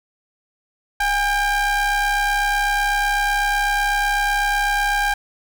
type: ring-modulated tone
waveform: square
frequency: 392 Hz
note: G4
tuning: in tune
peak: -15 dBFS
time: 1-5.14 s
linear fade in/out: 5 ms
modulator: 1210 Hz
effects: none